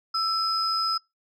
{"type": "tone pair together", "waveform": "sine", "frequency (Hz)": [1318.5, 5053], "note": ["E6", "D#8"], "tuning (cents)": [0, 26], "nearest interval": "octave + major seventh", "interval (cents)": 2326, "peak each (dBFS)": -25, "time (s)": [0.14, 0.98], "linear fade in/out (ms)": 10, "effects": ["noise-tail reverb RT60 0.2 s tail -25 dB re dry", "tanh soft clip ceiling -16 dBFS"]}